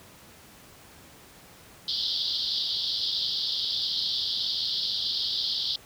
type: band-pass noise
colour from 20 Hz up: white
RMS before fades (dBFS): -29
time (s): 1.88-5.76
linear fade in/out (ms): 2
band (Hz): 3200 to 5000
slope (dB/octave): 96
effects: pink hiss -51 dBFS RMS until 5.85 s + high-pass 60 Hz 12 dB/octave